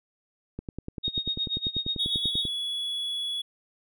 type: click train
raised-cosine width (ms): 3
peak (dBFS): -21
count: 20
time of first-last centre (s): 0.59-2.453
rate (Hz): 10.2
type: tone with tremolo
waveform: sine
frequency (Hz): 3729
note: A#7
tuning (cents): 0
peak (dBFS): -24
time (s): 1.03-2.48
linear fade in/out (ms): 20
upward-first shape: sine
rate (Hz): 8.3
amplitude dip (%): 90
type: tone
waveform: triangle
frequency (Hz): 3384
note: G#7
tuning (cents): +32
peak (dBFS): -27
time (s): 1.99-3.42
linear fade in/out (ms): 10
effects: none